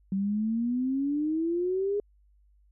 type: exponential sweep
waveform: sine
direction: up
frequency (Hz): 190.7 to 415.3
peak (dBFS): -25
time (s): 0.12-2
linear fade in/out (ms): 2
effects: added 50 Hz sine -59 dBFS peak until 2.71 s